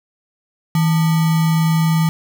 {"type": "tone with sample-and-hold", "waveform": "sine", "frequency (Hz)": 161.4, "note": "E3", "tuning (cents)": -36, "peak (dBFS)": -12, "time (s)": [0.75, 2.09], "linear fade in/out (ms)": 2, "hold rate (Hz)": 1050, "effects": []}